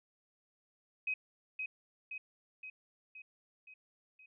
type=tone with echo; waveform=sine; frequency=2528 Hz; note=D#7; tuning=27 cents sharp; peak=-32 dBFS; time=1.07-1.14 s; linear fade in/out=5 ms; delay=520 ms; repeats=6; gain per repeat=-4 dB; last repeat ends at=4.26 s; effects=none